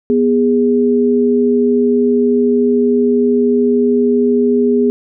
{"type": "tone pair together", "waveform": "sine", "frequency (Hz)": [244.9, 411.8], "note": ["B3", "G#4"], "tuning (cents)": [-14, -15], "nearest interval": "major sixth", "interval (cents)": 899, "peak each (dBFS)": -12, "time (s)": [0.1, 4.9], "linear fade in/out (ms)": 0, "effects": []}